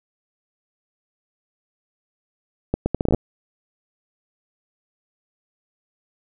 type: accelerating click train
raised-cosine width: 2 ms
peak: -6 dBFS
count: 10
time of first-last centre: 2.74-3.146 s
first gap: 120 ms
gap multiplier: 0.72
effects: none